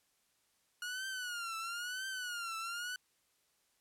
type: tone with vibrato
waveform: sawtooth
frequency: 1437 Hz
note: F6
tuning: 49 cents sharp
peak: -35 dBFS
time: 0.82-2.96 s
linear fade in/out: 2 ms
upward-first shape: triangle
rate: 1 Hz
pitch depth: 150 cents each way
effects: white hiss -75 dBFS RMS until 3.8 s + low-pass 12000 Hz 12 dB/octave